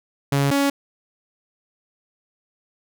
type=tone pair in turn; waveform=sawtooth; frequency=140 / 280 Hz; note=C#3 / C#4; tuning=+18 / +18 cents; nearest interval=octave; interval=1200 cents; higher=second; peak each=-13 dBFS; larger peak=neither; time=0.32-0.51 / 0.51-0.7 s; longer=neither; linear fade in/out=5 ms; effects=none